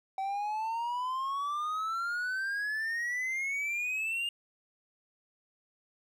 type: exponential sweep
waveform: triangle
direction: up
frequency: 764 to 2834 Hz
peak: -29 dBFS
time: 0.18-4.29 s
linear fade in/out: 2 ms
effects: none